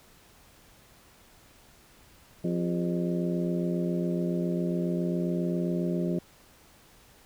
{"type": "harmonic tone with a mistuned harmonic", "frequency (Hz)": 87.31, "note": "F2", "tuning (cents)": 0, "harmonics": [2, 3, 4, 5, 6, 7], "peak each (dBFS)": [-28, -35, -32, -38, -42, -38], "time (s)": [2.44, 6.19], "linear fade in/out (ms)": 5, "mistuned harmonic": 5, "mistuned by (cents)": -110, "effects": ["pink hiss -57 dBFS RMS until 7.25 s"]}